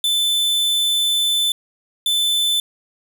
45% pulse tone pair in turn, 3520 / 3520 Hz, A7 / A7, 0 / 0 cents, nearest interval unison, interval 0 cents, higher neither, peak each -16 dBFS, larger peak neither, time 0.04-1.52 / 2.06-2.6 s, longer first, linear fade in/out 2 ms, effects none

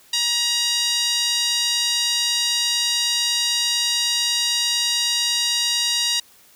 5% pulse tone with band-pass filter, 949 Hz, A#5, 31 cents sharp, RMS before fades -21 dBFS, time 0.13-6.2 s, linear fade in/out 5 ms, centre 4000 Hz, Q 1.7, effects white hiss -52 dBFS RMS until 6.55 s

